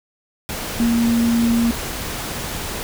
sine tone in noise, 233.1 Hz, A#3, in tune, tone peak -14 dBFS, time 0.8-1.71 s, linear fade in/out 0 ms, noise pink, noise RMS -27 dBFS, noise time 0.49-2.83 s, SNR +10 dB, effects none

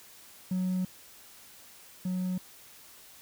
triangle tone pair in turn, 184.4 / 183.53 Hz, F#3 / F#3, -6 / -14 cents, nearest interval unison, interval 8 cents, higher first, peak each -24 / -26 dBFS, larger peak first, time 0.51-0.85 / 2.05-2.38 s, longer first, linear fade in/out 5 ms, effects tanh soft clip ceiling -22 dBFS + white hiss -53 dBFS RMS until 3.21 s

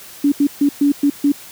sine tone bursts at uneven times, 285.5 Hz, D4, 49 cents flat, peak -10 dBFS, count 6, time 0.24-0.32 / 0.4-0.47 / 0.61-0.69 / 0.81-0.92 / 1.03-1.1 / 1.24-1.32 s, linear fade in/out 5 ms, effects white hiss -38 dBFS RMS until 1.51 s + high-pass 60 Hz 12 dB/octave

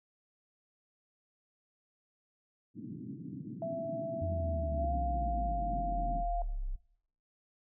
white band-pass noise, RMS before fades -43 dBFS, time 2.74-6.24 s, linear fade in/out 50 ms, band 120 to 300 Hz, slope 48 dB/octave
sine tone with pitch glide, 663 to 697.6 Hz, E5 to F5, +10 to -2 cents, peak -33 dBFS, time 3.62-6.42 s, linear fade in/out 2 ms, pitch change +88 cents, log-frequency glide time 4.74-4.93 s
sine exponential sweep, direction down, 90.1 to 31.79 Hz, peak -33 dBFS, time 4.21-6.76 s, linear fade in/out 10 ms
effects noise-tail reverb RT60 0.7 s tail -17 dB re dry

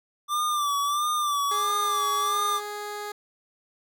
square tone with vibrato, 1174.7 Hz, D6, in tune, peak -24 dBFS, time 0.28-2.61 s, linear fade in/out 50 ms, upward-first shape sine, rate 1.5 Hz, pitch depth 61 cents each way
15% pulse tone, 415.3 Hz, G#4, in tune, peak -26 dBFS, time 1.51-3.12 s, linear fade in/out 5 ms
effects none

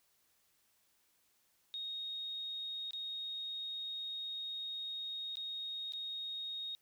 sine tone with dropouts, 3732 Hz, A#7, 1 cent sharp, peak -39 dBFS, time 1.74-6.75 s, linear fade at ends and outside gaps 0 ms, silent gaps 2.908-2.933 / 5.355-5.37 / 5.922-5.935 s, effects white hiss -74 dBFS RMS until 6.81 s

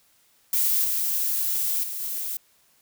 violet noise with level steps, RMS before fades -22 / -25 / -32 / -30 dBFS, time 0.53-2.37 s, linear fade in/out 2 ms, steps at 0.84 / 1.83 / 2 s, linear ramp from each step 10 ms, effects white hiss -62 dBFS RMS until 2.81 s

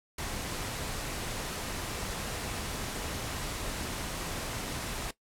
pink noise, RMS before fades -36 dBFS, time 0.18-5.11 s, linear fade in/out 5 ms, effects noise-tail reverb RT60 0.1 s tail -17 dB re dry + low-pass 12000 Hz 12 dB/octave

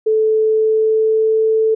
sine tone with pitch glide, 436.7 to 440.8 Hz, A4 to A4, -13 to +3 cents, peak -11 dBFS, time 0.06-1.75 s, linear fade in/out 10 ms, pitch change +16 cents, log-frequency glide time 0.44-1.47 s, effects none

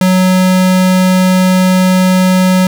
square tone, 185 Hz, F#3, in tune, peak -7 dBFS, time 0.01-2.67 s, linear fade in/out 2 ms, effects none

